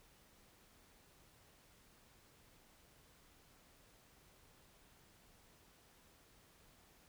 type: silence
effects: pink hiss -67 dBFS RMS until 7.08 s